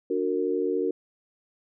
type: chord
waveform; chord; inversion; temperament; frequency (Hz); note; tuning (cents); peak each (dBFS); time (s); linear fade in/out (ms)
sine; D augmented; none; just; 293.7 / 367.1 / 458.9; D4 / F#4 / A#4; 0 / -14 / -27; -30 / -27 / -27; 0.1-0.91; 5
effects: none